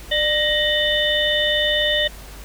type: harmonic tone with a mistuned harmonic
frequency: 598 Hz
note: D5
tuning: 31 cents sharp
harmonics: 1 / 3 / 5 / 6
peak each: -22 / -22 / -22 / -22 dBFS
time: 0.11-2.08 s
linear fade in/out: 10 ms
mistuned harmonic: 3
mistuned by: +77 cents
effects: added 50 Hz sine -37 dBFS peak until 2.44 s + pink hiss -41 dBFS RMS until 2.44 s